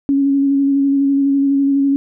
sine tone with vibrato, 277.2 Hz, C#4, in tune, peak -11 dBFS, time 0.09-1.96 s, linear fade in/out 0 ms, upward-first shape square, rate 12 Hz, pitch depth 15 cents each way, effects none

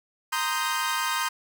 sawtooth chord, C minor seventh, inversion third, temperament equal with one note detuned, 932.3 / 1038.1 / 1244.5 / 1568 Hz, Bb5 / C6 / Eb6 / G6, 0 / -14 / 0 / 0 cents, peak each -27 dBFS, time 0.32-1.29 s, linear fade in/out 10 ms, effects none

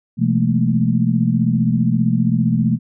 sine tone cluster, 127.1 / 169.4 / 212.7 / 227.9 Hz, C3 / E3 / G#3 / A#3, -50 / +48 / +42 / -39 cents, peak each -19 dBFS, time 0.17-2.79 s, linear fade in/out 50 ms, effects none

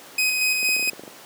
sawtooth tone with tremolo, 2514 Hz, D#7, 17 cents sharp, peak -15 dBFS, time 0.18-0.9 s, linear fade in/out 5 ms, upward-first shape square, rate 4.3 Hz, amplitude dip 30%
clicks, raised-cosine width 2 ms, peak -21 dBFS, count 10, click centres 0.629 / 0.69 / 0.765 / 0.795 / 0.827 / 0.875 / 0.933 / 0.995 / 1.036 / 1.078 s
effects pink hiss -43 dBFS RMS until 1.25 s + high-pass 300 Hz 12 dB/octave

